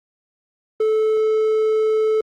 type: tone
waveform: triangle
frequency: 435.7 Hz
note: A4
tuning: 17 cents flat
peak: -13 dBFS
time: 0.8-2.21 s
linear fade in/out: 5 ms
effects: Opus 24 kbps